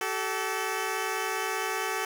10% pulse tone pair together, 381.5 / 436.7 Hz, G4 / A4, -47 / -13 cents, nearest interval major second, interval 234 cents, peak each -23 dBFS, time 0.01-2.05 s, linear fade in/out 2 ms, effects none

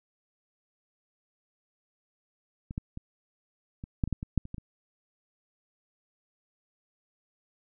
clicks, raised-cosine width 5 ms, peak -25 / -19 / -25 / -26 / -13 / -22 / -15 / -22 / -11 / -29 / -24 / -28 dBFS, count 12, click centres 2.709 / 2.779 / 2.974 / 3.839 / 4.038 / 4.076 / 4.127 / 4.229 / 4.377 / 4.454 / 4.544 / 4.582 s, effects none

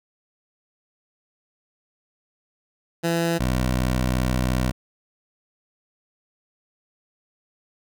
15% pulse tone pair in turn, 168 / 62.93 Hz, E3 / B1, +33 / +33 cents, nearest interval octave + perfect fourth, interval 1700 cents, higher first, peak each -14 dBFS, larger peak neither, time 3.03-3.39 / 3.39-4.72 s, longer second, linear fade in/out 20 ms, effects none

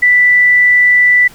sine tone, 1976 Hz, B6, in tune, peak -5 dBFS, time 0.02-1.28 s, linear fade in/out 10 ms, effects pink hiss -39 dBFS RMS until 1.34 s

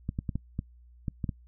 clicks, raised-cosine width 5 ms, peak -18 dBFS, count 8, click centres 0.091 / 0.189 / 0.292 / 0.356 / 0.591 / 1.082 / 1.242 / 1.292 s, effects noise-tail reverb RT60 0.1 s tail -25 dB re dry + added 60 Hz sine -52 dBFS peak until 1.47 s

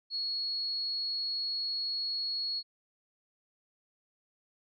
sine tone, 4338 Hz, C#8, 38 cents flat, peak -31 dBFS, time 0.1-2.63 s, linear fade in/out 50 ms, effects AAC 64 kbps

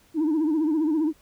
sine tone with vibrato, 311.1 Hz, D#4, in tune, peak -18 dBFS, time 0.14-1.13 s, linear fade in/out 50 ms, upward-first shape sine, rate 15 Hz, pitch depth 100 cents each way, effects tanh soft clip ceiling -18 dBFS + pink hiss -59 dBFS RMS until 1.21 s

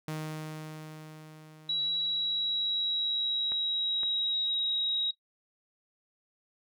sawtooth tone with exponential decay, 155.56 Hz, D#3, in tune, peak -29 dBFS, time 0.08-3.53 s, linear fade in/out 2 ms, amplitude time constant 750 ms
sine tone with pitch glide, 3898 to 3816 Hz, B7 to A#7, -23 to +40 cents, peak -27 dBFS, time 1.69-5.11 s, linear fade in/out 5 ms, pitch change -37 cents, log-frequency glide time 1.86-4.71 s
clicks, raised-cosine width 0.5 ms, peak -28 dBFS, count 2, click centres 3.52 / 4.033 s
effects noise-tail reverb RT60 0.1 s tail -18 dB re dry

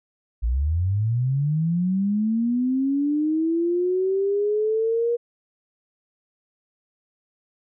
sine linear sweep, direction up, 53.5 to 477.6 Hz, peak -19 dBFS, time 0.42-5.17 s, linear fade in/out 20 ms, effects none

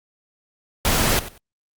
pink noise with echo, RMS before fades -19 dBFS, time 0.85-1.19 s, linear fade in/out 0 ms, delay 94 ms, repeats 2, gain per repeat -14 dB, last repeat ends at 1.378 s, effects Opus 48 kbps

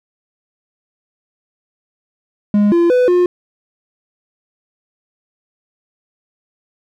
triangle tone with pitch steps, 206.4 / 342.3 / 498.9 / 356.6 Hz, G#3 / F4 / B4 / F4, -10 / -35 / +17 / +36 cents, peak -7 dBFS, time 2.54-3.26 s, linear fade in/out 2 ms, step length 180 ms, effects none

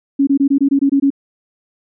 sine tone bursts, 277.2 Hz, C#4, in tune, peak -9 dBFS, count 9, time 0.19-1.104 s, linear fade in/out 10 ms, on 82 ms, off 22 ms, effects none

